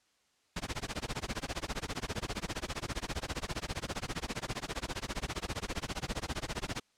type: noise with tremolo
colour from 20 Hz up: pink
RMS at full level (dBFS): -34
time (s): 0.56-6.8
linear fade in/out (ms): 5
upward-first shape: sine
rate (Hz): 15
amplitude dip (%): 100
effects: white hiss -72 dBFS RMS until 6.97 s + low-pass 7000 Hz 12 dB/octave